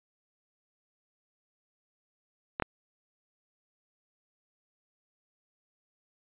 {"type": "clicks", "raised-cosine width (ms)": 0.5, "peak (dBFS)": [-15, -12], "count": 2, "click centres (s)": [2.599, 2.623], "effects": ["resampled to 8000 Hz"]}